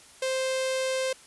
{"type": "tone with notch filter", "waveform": "sawtooth", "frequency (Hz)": 523.3, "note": "C5", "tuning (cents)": 0, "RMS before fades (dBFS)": -28, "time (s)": [0.22, 1.13], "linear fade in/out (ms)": 5, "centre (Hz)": 1200, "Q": 1.5, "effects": ["white hiss -52 dBFS RMS until 1.26 s", "resampled to 24000 Hz"]}